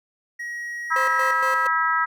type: tone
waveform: triangle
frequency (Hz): 1900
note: A#6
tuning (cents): +33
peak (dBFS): -27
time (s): 0.39-1.34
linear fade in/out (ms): 10
type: harmonic tone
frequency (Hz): 324.1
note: E4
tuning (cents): -29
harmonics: 3 / 4 / 5 / 6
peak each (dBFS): -26 / -21 / -25 / -27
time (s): 0.9-2.06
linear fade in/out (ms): 20
type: tone with tremolo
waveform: 30% pulse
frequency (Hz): 523.3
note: C5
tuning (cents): 0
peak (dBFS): -24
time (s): 0.96-1.67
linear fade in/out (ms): 2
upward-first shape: square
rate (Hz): 4.3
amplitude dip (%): 65
effects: none